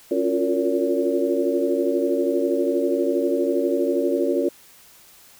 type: tone cluster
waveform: sine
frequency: 275.5 / 345.5 / 357.9 / 463.8 / 568 Hz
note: C#4 / F4 / F4 / A#4 / C#5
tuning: -11 / -19 / +42 / -9 / +42 cents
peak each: -25 dBFS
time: 0.11-4.49 s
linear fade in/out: 5 ms
effects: white hiss -50 dBFS RMS until 5.39 s